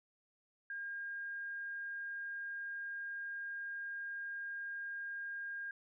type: tone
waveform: sine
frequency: 1614 Hz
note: G#6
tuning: 50 cents flat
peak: -40 dBFS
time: 0.7-5.71 s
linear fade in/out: 2 ms
effects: none